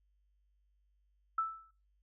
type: tone with exponential decay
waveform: sine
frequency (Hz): 1318.5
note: E6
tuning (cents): 0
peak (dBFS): -27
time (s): 1.38-1.71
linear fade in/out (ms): 5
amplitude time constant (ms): 70
effects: noise-tail reverb RT60 0.3 s tail -20 dB re dry + added 50 Hz sine -70 dBFS peak until 2.02 s